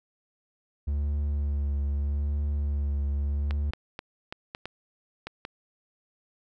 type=tone with vibrato; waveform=triangle; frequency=71.8 Hz; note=D2; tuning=39 cents flat; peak=-23 dBFS; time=0.87-3.71 s; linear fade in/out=10 ms; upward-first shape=triangle; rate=0.8 Hz; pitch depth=30 cents each way
type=clicks; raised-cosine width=0.3 ms; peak=-19 dBFS; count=8; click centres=3.509 / 3.735 / 3.991 / 4.325 / 4.549 / 4.656 / 5.27 / 5.451 s
effects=none